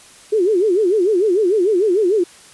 sine tone with vibrato, 392 Hz, G4, in tune, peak -12 dBFS, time 0.32-2.24 s, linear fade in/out 10 ms, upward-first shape sine, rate 6.7 Hz, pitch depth 220 cents each way, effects white hiss -44 dBFS RMS until 2.53 s + resampled to 24000 Hz

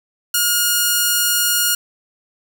5% pulse tone, 1430 Hz, F6, 41 cents sharp, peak -3 dBFS, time 0.34-1.75 s, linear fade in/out 5 ms, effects none

